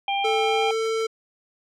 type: harmonic tone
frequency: 795 Hz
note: G5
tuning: 24 cents sharp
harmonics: 1 / 3 / 4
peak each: -23 / -29 / -30 dBFS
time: 0.08-0.71 s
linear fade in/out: 2 ms
type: tone with pitch glide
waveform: square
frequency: 440 to 446.7 Hz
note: A4 to A4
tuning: 0 to +26 cents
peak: -23 dBFS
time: 0.24-1.07 s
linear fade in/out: 10 ms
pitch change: +26 cents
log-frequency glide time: 0.43-0.78 s
effects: low-pass 7000 Hz 12 dB/octave